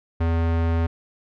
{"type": "tone with low-pass filter", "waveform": "square", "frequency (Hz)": 83, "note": "E2", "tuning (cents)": 12, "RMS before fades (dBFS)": -21, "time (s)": [0.2, 0.87], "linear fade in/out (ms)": 10, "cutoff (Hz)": 2100, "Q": 0.63, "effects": []}